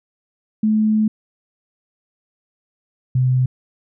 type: tone pair in turn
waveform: sine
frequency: 215.8 / 127.96 Hz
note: A3 / C3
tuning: -33 / -38 cents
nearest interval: major sixth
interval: 905 cents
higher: first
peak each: -13 dBFS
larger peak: neither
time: 0.63-1.08 / 3.15-3.46 s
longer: first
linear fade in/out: 5 ms
effects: none